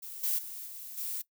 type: noise with level steps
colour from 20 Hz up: violet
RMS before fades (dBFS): -43 / -30 / -42 / -44 / -36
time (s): 0.02-1.22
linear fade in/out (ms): 10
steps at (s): 0.23 / 0.38 / 0.66 / 0.97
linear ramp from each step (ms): 10
effects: noise-tail reverb RT60 0.1 s tail -19 dB re dry